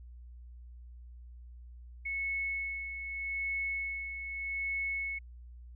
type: tone with tremolo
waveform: sine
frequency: 2200 Hz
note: C#7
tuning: 14 cents flat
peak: -31 dBFS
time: 2.05-5.19 s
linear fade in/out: 10 ms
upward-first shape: sine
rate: 0.82 Hz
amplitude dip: 55%
effects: added 60 Hz sine -47 dBFS peak until 5.75 s